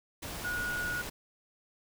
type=tone in noise; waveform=sine; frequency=1450 Hz; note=F#6; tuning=35 cents flat; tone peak=-32 dBFS; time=0.44-1.02 s; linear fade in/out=10 ms; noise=pink; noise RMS=-40 dBFS; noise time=0.22-1.1 s; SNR=+5 dB; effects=none